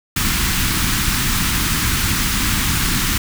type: band-stop noise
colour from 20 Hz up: pink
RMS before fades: -18 dBFS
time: 0.16-3.18 s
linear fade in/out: 5 ms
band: 290 to 1100 Hz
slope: 24 dB/octave
effects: none